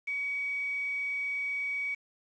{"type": "tone with quantisation", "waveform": "sine", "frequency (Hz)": 2264, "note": "C#7", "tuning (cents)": 36, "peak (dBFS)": -30, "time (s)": [0.07, 1.95], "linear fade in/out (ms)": 10, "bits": 8, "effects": ["low-pass 5000 Hz 12 dB/octave"]}